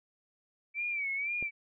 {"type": "tone with vibrato", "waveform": "sine", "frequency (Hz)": 2300, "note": "D7", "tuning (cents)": -37, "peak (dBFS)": -31, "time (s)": [0.74, 1.51], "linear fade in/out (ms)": 50, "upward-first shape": "sine", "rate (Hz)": 2, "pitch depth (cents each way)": 95}
{"type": "click", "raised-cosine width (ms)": 2, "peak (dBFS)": -30, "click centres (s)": 1.426}
{"effects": []}